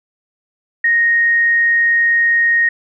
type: tone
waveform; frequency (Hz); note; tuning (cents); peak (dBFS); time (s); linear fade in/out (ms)
sine; 1864.7; A#6; 0; -10; 0.84-2.69; 5
effects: none